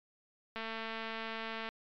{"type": "click train", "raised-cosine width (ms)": 0.3, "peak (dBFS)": -24, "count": 254, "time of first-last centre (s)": [0.56, 1.689], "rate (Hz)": 224, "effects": ["low-pass 4000 Hz 12 dB/octave", "MP3 96 kbps"]}